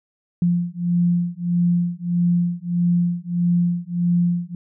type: beating tone pair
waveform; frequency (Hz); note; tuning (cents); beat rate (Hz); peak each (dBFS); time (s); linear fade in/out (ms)
sine; 173.5 / 175.1; F3 / F3; -11 / +5; 1.6; -20; 0.42-4.55; 2
effects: none